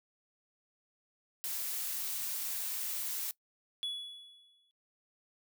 blue noise, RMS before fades -37 dBFS, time 1.44-3.31 s, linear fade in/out 0 ms
triangle tone with exponential decay, 3397 Hz, G#7, 38 cents sharp, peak -31 dBFS, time 3.83-4.71 s, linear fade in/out 0 ms, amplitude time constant 190 ms
effects noise-tail reverb RT60 0.1 s tail -21 dB re dry

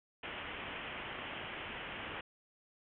white low-pass noise, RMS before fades -44 dBFS, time 0.23-2.21 s, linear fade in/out 5 ms, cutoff 3200 Hz, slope 96 dB/octave, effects none

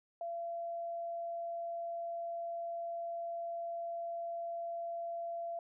sine tone, 680 Hz, F5, 46 cents flat, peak -37 dBFS, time 0.21-5.59 s, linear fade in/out 2 ms, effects none

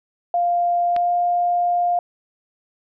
sine tone with pitch glide, 698.5 to 703.8 Hz, F5 to F5, 0 to +13 cents, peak -16 dBFS, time 0.34-1.99 s, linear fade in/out 2 ms, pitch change +13 cents, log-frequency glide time 0.86-1.11 s
click, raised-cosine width 0.3 ms, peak -14 dBFS, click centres 0.964 s
effects none

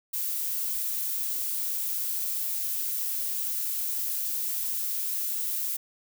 violet noise, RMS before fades -30 dBFS, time 0.13-5.77 s, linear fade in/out 10 ms, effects none

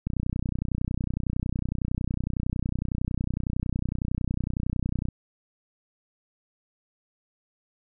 click train, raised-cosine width 5 ms, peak -15 dBFS, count 156, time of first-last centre 0.07-5.086 s, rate 30.9 Hz, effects none

